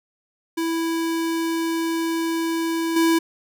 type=tone with level steps; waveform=square; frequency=329.6 Hz; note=E4; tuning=in tune; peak=-22 / -16 dBFS; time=0.57-3.19 s; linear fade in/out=10 ms; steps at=2.96 s; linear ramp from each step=5 ms; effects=none